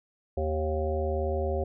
harmonic tone with a mistuned harmonic, 77.8 Hz, D#2, in tune, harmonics 1 / 3 / 5 / 7 / 9 / 10, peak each -29 / -40 / -32 / -32 / -36 / -45 dBFS, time 0.37-1.64 s, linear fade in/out 5 ms, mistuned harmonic 3, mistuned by -19 cents, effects none

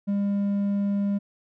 sine tone with hard clipping, 201 Hz, G3, 44 cents sharp, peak -23 dBFS, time 0.07-1.19 s, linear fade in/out 20 ms, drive 3 dB, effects none

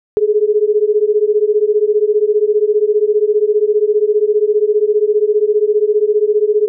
sine beating tone pair, 414.2 / 429.2 Hz, G#4 / A4, -5 / -43 cents, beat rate 15 Hz, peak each -13 dBFS, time 0.17-6.68 s, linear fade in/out 0 ms, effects none

